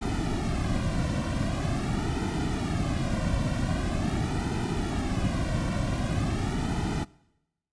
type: noise with flanger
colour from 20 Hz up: brown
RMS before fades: -28 dBFS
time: 0.01-7.05 s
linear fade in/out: 20 ms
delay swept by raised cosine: 1.8 to 2.4 ms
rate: 0.44 Hz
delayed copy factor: -0.9
effects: noise-tail reverb RT60 0.9 s tail -22 dB re dry + resampled to 22050 Hz